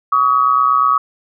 sine tone pair together, 1136 / 1264.4 Hz, C#6 / D#6, +42 / +27 cents, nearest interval major second, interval 185 cents, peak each -13 dBFS, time 0.12-0.98 s, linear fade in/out 5 ms, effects none

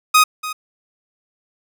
sawtooth tone with echo, 1251 Hz, D#6, 9 cents sharp, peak -5 dBFS, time 0.14-0.24 s, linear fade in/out 10 ms, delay 290 ms, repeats 1, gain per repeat -15 dB, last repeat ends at 0.53 s, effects none

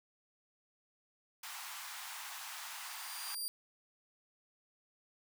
pink high-pass noise, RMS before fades -46 dBFS, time 1.43-3.35 s, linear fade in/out 5 ms, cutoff 800 Hz, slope 48 dB/octave
15% pulse tone with exponential growth, 4761 Hz, D8, 23 cents sharp, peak -29 dBFS, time 2.28-3.48 s, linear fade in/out 0 ms, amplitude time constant 260 ms
effects none

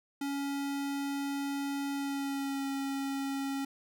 square tone with pitch glide, 280 to 274.2 Hz, C#4 to C#4, +18 to -19 cents, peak -33 dBFS, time 0.21-3.65 s, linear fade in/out 5 ms, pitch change -37 cents, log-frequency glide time 1.93-2.67 s, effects none

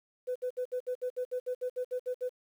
sine tone bursts, 501 Hz, B4, 25 cents sharp, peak -29 dBFS, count 14, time 0.27-2.294 s, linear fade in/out 20 ms, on 87 ms, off 62 ms, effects tanh soft clip ceiling -26 dBFS + 10-bit

